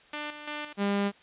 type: tone with tremolo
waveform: 5% pulse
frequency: 297.8 Hz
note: D4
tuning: 24 cents sharp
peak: -22 dBFS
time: 0.13-0.73 s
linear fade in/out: 5 ms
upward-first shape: square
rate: 2.9 Hz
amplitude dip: 60%
type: tone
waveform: sawtooth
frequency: 201 Hz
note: G3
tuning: 44 cents sharp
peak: -21 dBFS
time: 0.77-1.12 s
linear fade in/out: 50 ms
effects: white hiss -57 dBFS RMS until 1.22 s + resampled to 8000 Hz